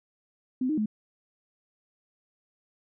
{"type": "tone with pitch steps", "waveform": "sine", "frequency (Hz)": [256.1, 308.4, 213.8], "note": ["C4", "D#4", "A3"], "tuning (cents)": [-37, -15, -49], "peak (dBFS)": -24, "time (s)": [0.61, 0.859], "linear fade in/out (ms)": 5, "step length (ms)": 83, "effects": []}